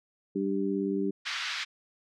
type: harmonic tone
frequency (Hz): 98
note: G2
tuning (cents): 0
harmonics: 2 / 3 / 4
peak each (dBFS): -31 / -31 / -31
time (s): 0.35-1.11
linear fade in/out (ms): 10
type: band-pass noise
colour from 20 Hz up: pink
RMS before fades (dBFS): -34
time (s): 1.25-1.65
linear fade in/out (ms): 20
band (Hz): 1400 to 4900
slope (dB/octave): 24
effects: none